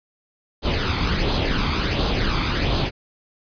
pink noise with flanger, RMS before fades -21 dBFS, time 0.62-2.91 s, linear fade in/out 50 ms, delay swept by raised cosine 0.24 to 0.89 ms, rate 1.4 Hz, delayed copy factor +0.55, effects resampled to 11025 Hz

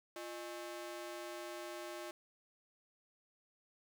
sawtooth ring-modulated tone, 480 Hz, B4, 49 cents flat, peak -37 dBFS, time 0.16-2.11 s, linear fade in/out 2 ms, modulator 132 Hz, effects none

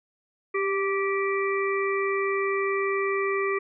harmonic tone with a mistuned harmonic, 389.6 Hz, G4, 11 cents flat, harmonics 1 / 3 / 5 / 6, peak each -25 / -30 / -32 / -33 dBFS, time 0.54-3.59 s, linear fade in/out 10 ms, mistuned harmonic 1, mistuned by +17 cents, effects none

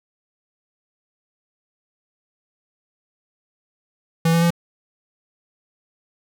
square tone with pitch steps, 164.81 / 167.59 / 170.43 Hz, E3 / E3 / F3, 0 / +29 / -42 cents, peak -15 dBFS, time 4.25-4.505 s, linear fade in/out 5 ms, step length 85 ms, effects none

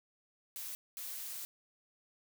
blue noise bursts at uneven times, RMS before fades -43 dBFS, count 2, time 0.56-0.75 / 0.97-1.45 s, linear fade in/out 0 ms, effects none

